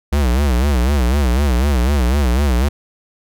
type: tone with vibrato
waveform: square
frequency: 66.2 Hz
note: C2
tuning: 21 cents sharp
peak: -13 dBFS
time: 0.12-2.69 s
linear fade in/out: 10 ms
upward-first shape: sine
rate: 4 Hz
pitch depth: 190 cents each way
effects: none